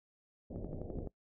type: low-pass noise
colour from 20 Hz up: pink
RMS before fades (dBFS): -43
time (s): 0.5-1.07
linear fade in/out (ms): 10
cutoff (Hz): 630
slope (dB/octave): 48
type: click train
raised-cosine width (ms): 2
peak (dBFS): -28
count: 7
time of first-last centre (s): 0.56-1.073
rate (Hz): 11.7
effects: noise-tail reverb RT60 0.1 s tail -22 dB re dry